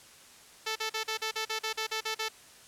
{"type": "tone bursts", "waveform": "5% pulse", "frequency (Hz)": 440, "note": "A4", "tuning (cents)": 0, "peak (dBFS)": -19, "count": 12, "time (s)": [0.66, 2.287], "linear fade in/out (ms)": 10, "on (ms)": 98, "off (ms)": 41, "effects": ["white hiss -54 dBFS RMS until 2.67 s", "low-pass 10000 Hz 12 dB/octave"]}